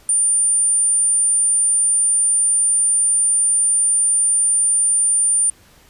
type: tone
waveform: sine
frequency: 9190 Hz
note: D9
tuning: 39 cents flat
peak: -13 dBFS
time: 0.09-5.5 s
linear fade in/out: 2 ms
effects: pink hiss -50 dBFS RMS until 5.89 s + resampled to 32000 Hz